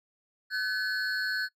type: tone cluster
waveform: triangle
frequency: 1514 / 1712 / 4325 Hz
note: F#6 / A6 / C#8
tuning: +39 / -48 / -43 cents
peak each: -28 / -31 / -34 dBFS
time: 0.5-1.49 s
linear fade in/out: 50 ms
effects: noise-tail reverb RT60 0.1 s tail -22 dB re dry + tanh soft clip ceiling -18 dBFS